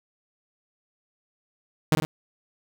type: tone with echo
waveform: sawtooth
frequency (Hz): 156.1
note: D#3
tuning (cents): +6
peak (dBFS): -13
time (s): 1.92-1.95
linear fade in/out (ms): 0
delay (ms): 50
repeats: 2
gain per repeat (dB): -5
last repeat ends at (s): 2.05
effects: none